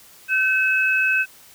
sine tone pair together, 1533 / 2580 Hz, G6 / E7, -39 / -38 cents, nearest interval major sixth, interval 901 cents, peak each -19 dBFS, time 0.28-1.26 s, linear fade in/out 50 ms, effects white hiss -48 dBFS RMS until 1.54 s

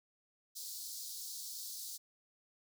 pink high-pass noise, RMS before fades -45 dBFS, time 0.55-1.98 s, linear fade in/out 20 ms, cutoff 4100 Hz, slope 48 dB/octave, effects none

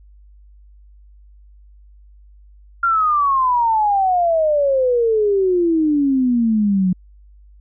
sine exponential sweep, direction down, 1396.9 to 180 Hz, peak -13 dBFS, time 2.83-6.93 s, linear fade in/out 5 ms, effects added 50 Hz sine -43 dBFS peak until 7.6 s

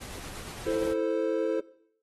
pink noise with tremolo, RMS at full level -41 dBFS, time 0-0.94 s, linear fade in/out 20 ms, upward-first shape sine, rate 8.6 Hz, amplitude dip 25%
triangle chord, A minor, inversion second, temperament equal, 329.6 / 440 / 523.3 Hz, E4 / A4 / C5, 0 / 0 / 0 cents, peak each -29 / -27 / -28 dBFS, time 0.66-1.6 s, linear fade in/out 5 ms
effects noise-tail reverb RT60 0.7 s tail -20 dB re dry + AAC 32 kbps

